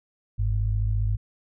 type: tone pair together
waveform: sine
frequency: 49.19 / 103.83 Hz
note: G1 / G#2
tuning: +7 / 0 cents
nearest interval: octave + minor second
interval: 1293 cents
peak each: -24 dBFS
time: 0.38-1.17 s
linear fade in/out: 20 ms
effects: none